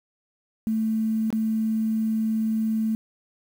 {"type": "tone with dropouts", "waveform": "sine", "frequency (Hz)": 220.4, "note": "A3", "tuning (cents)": 3, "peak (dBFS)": -21, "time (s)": [0.67, 2.95], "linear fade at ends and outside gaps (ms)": 0, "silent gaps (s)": [1.304, 1.327], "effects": ["8-bit"]}